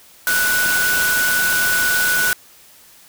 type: tone in noise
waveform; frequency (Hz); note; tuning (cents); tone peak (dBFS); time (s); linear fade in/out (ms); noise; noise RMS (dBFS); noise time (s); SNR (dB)
sine; 1480; F#6; 0; -16; 0.27-2.33; 0; white; -21; 0.27-2.33; +2
effects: white hiss -47 dBFS RMS until 3.08 s